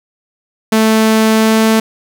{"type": "tone with pitch glide", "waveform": "sawtooth", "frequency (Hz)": [220, 221.4], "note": ["A3", "A3"], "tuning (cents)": [0, 11], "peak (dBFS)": -4, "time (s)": [0.72, 1.8], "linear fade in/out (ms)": 5, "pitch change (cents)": 11, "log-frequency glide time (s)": [1.32, 1.68], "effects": ["7-bit"]}